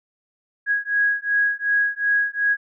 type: beating tone pair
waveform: sine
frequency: 1653 / 1655.7 Hz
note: G#6 / G#6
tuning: -9 / -6 cents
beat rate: 2.7 Hz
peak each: -21 dBFS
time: 0.66-2.57 s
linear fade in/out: 50 ms
effects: none